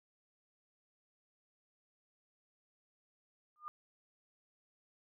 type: tone with exponential growth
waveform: sine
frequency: 1212 Hz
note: D#6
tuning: 46 cents flat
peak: -37 dBFS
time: 3.56-3.68 s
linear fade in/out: 0 ms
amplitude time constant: 26 ms
effects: none